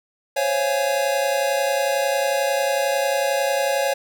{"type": "chord", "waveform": "square", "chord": "Db major seventh", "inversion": "third", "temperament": "equal with one note detuned", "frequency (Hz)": [523.3, 554.4, 689.6, 830.6], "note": ["C5", "Db5", "F5", "Ab5"], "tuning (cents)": [0, 0, -22, 0], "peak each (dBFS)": [-28, -22, -28, -27], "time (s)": [0.36, 3.94], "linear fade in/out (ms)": 10, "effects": []}